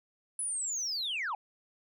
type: linear sweep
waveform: sine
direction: down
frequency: 10210 to 760 Hz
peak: -30 dBFS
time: 0.39-1.35 s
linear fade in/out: 2 ms
effects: tanh soft clip ceiling -29 dBFS